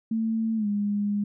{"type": "tone with pitch glide", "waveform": "sine", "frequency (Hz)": [223.6, 205], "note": ["A3", "G#3"], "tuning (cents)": [28, -22], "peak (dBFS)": -23, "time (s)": [0.11, 1.24], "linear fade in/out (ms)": 5, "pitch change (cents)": -150, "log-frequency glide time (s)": [0.56, 0.67], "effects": []}